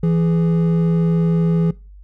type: tone pair together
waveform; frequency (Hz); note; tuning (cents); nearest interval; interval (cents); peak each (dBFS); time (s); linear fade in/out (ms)
triangle; 166.45 / 413.9; E3 / G#4; +17 / -6; octave + major third; 1577; -12 / -23; 0.03-1.71; 5
effects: noise-tail reverb RT60 0.3 s tail -21 dB re dry + added 49 Hz sine -38 dBFS peak until 2.03 s